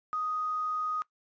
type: tone with quantisation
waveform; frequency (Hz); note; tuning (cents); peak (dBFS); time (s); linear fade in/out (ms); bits
sine; 1247; D#6; +3; -29; 0.13-1.02; 0; 9
effects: noise-tail reverb RT60 0.1 s tail -20 dB re dry + resampled to 16000 Hz